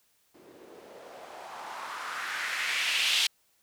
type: noise with low-pass filter sweep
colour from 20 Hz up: violet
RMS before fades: -33 dBFS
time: 0.34-3.27 s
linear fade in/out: 5 ms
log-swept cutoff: 310 to 3400 Hz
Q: 2.5
effects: white hiss -69 dBFS RMS until 3.62 s

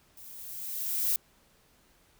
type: noise with level ramp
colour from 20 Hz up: violet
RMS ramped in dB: -49 to -26 dBFS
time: 0.17-1.16 s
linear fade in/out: 2 ms
effects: pink hiss -64 dBFS RMS until 2.19 s

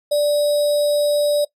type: tone with sample-and-hold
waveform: sine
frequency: 587.3 Hz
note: D5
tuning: in tune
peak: -14 dBFS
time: 0.11-1.45 s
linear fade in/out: 10 ms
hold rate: 4410 Hz
effects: noise-tail reverb RT60 0.1 s tail -20 dB re dry + resampled to 32000 Hz

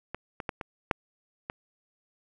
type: clicks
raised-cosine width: 0.5 ms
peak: -19 / -20 / -15 / -20 / -8 / -18 dBFS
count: 6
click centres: 0.146 / 0.402 / 0.492 / 0.612 / 0.912 / 1.499 s
effects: none

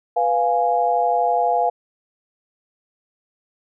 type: chord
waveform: sine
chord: F diminished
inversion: second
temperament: equal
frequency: 493.9 / 698.5 / 830.6 Hz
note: Cb5 / F5 / Ab5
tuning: 0 / 0 / 0 cents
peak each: -23 / -18 / -21 dBFS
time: 0.16-1.7 s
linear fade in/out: 10 ms
effects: none

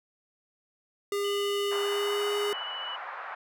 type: tone with pitch glide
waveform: square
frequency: 404.5 to 411.8 Hz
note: G#4 to G#4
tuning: -46 to -15 cents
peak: -28 dBFS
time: 1.12-2.53 s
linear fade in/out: 2 ms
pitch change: +31 cents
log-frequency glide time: 1.81-2.27 s
type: tone with vibrato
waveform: sine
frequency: 2960 Hz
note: F#7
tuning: in tune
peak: -35 dBFS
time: 1.24-2.96 s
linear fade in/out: 5 ms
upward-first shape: square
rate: 14 Hz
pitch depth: 12 cents each way
type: band-pass noise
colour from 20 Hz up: white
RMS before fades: -39 dBFS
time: 1.71-3.35 s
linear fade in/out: 5 ms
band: 700 to 1600 Hz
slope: 24 dB/octave
effects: none

